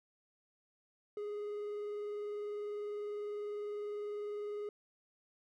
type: tone with vibrato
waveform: triangle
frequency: 415.3 Hz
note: G#4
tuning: in tune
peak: -36 dBFS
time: 1.17-4.69 s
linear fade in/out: 2 ms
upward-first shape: square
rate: 20 Hz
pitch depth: 17 cents each way
effects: none